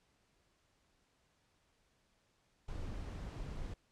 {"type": "noise", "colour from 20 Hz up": "brown", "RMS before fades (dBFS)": -43, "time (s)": [2.68, 3.74], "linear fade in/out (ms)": 5, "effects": ["pink hiss -75 dBFS RMS until 3.91 s", "low-pass 8000 Hz 12 dB/octave"]}